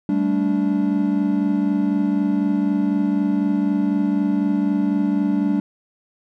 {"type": "chord", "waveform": "triangle", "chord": "G suspended second", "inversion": "none", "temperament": "equal with one note detuned", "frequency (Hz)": [196, 220, 290], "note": ["G3", "A3", "D4"], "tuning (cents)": [0, 0, -22], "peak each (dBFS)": [-19, -22, -18], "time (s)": [0.09, 5.6], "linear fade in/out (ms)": 2, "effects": []}